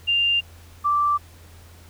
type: tone pair in turn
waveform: sine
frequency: 2794 / 1171.4 Hz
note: F7 / D6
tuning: 0 / -5 cents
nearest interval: octave + minor third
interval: 1505 cents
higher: first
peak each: -17 dBFS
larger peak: neither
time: 0.07-0.41 / 0.84-1.18 s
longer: neither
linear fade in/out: 20 ms
effects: added 84 Hz sine -45 dBFS peak until 1.89 s + pink hiss -51 dBFS RMS until 1.89 s